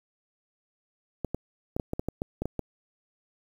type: clicks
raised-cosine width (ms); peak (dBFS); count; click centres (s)
2; -16; 11; 1.247 / 1.346 / 1.765 / 1.798 / 1.934 / 1.995 / 2.086 / 2.219 / 2.42 / 2.456 / 2.593
effects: 8-bit